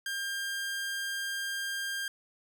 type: tone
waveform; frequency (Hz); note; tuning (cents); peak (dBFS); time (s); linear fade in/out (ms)
sawtooth; 1600; G6; +35; -29; 0.06-2.08; 2
effects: none